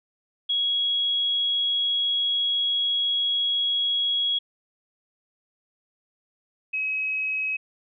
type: tone pair in turn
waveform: sine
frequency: 3322 / 2550 Hz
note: G#7 / D#7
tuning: 0 / +42 cents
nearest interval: perfect fourth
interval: 458 cents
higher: first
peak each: -21 / -24 dBFS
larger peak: first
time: 0.49-4.39 / 6.73-7.57 s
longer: first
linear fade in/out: 10 ms
effects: none